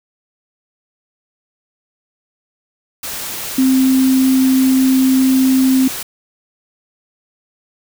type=tone in noise; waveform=sine; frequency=261.8 Hz; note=C4; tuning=1 cent sharp; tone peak=-9 dBFS; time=3.58-5.88 s; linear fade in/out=5 ms; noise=white; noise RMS=-25 dBFS; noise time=3.03-6.03 s; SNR=+13 dB; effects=none